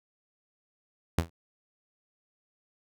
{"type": "tone with exponential decay", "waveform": "sawtooth", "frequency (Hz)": 83.5, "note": "E2", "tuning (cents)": 23, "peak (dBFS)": -16, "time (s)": [1.18, 1.3], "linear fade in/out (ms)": 5, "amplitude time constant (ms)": 25, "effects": []}